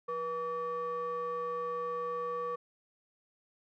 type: ring-modulated tone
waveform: triangle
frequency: 329.6 Hz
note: E4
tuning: in tune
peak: -28 dBFS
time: 0.08-2.56 s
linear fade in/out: 10 ms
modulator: 815 Hz
effects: none